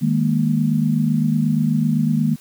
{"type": "chord", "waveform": "sine", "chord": "D# suspended fourth", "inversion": "none", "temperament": "equal with one note detuned", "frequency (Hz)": [155.56, 205, 233.1], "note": ["D#3", "G#3", "A#3"], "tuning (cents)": [0, -22, 0], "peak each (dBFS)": [-19, -21, -19], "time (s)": [0.01, 2.36], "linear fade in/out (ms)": 20, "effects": ["white hiss -48 dBFS RMS until 2.4 s"]}